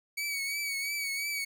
sawtooth tone with vibrato, 2257 Hz, C#7, 31 cents sharp, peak -28 dBFS, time 0.17-1.45 s, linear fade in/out 10 ms, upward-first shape triangle, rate 2.9 Hz, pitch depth 55 cents each way, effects none

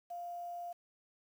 sine tone with quantisation, 698.5 Hz, F5, in tune, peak -40 dBFS, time 0.1-0.73 s, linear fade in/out 10 ms, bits 10, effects none

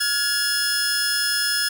sawtooth tone cluster, 1420 / 1681 / 5190 Hz, F6 / G#6 / E8, +28 / +20 / -28 cents, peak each -24 / -21 / -20 dBFS, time 0-1.69 s, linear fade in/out 10 ms, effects none

